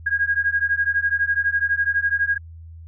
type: beating tone pair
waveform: sine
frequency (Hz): 1629 / 1641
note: G#6 / G#6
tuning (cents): -34 / -21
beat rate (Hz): 12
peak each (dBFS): -21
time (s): 0.06-2.38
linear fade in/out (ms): 10
effects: added 82 Hz sine -37 dBFS peak until 2.87 s